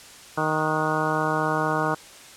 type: harmonic tone with a mistuned harmonic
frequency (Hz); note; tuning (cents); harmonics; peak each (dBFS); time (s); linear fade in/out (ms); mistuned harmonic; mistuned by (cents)
155.56; D#3; 0; 1 / 2 / 3 / 4 / 5 / 6 / 7 / 8 / 9; -30 / -30 / -30 / -30 / -30 / -30 / -30 / -30 / -30; 0.37-1.95; 10; 9; +63
effects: white hiss -45 dBFS RMS until 2.36 s + low-pass 9000 Hz 12 dB/octave